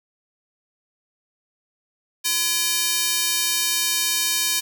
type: tone with high-pass filter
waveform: square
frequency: 339.8 Hz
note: F4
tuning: 47 cents flat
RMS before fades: -22 dBFS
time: 2.24-4.61 s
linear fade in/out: 20 ms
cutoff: 3800 Hz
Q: 0.72
effects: none